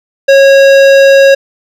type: tone with hard clipping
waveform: sine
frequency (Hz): 548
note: C#5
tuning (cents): -20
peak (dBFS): -3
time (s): 0.28-1.35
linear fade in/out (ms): 10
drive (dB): 15
effects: none